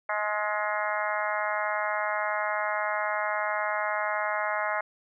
harmonic tone with a mistuned harmonic, 210.8 Hz, G#3, 26 cents sharp, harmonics 3 / 4 / 5 / 6 / 7 / 8 / 9 / 10, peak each -32 / -33 / -34 / -35 / -35 / -36 / -37 / -37 dBFS, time 0.09-4.81 s, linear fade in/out 5 ms, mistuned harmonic 7, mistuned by -38 cents, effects none

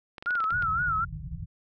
clicks, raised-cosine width 0.3 ms, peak -24 dBFS, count 9, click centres 0.182 / 0.225 / 0.26 / 0.307 / 0.354 / 0.404 / 0.441 / 0.506 / 0.624 s
sine tone with vibrato, 1373 Hz, F6, 30 cents flat, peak -24 dBFS, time 0.26-1.05 s, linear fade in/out 10 ms, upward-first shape sine, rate 3.9 Hz, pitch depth 120 cents each way
white low-pass noise, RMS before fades -37 dBFS, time 0.51-1.46 s, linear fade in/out 20 ms, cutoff 170 Hz, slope 96 dB/octave
effects none

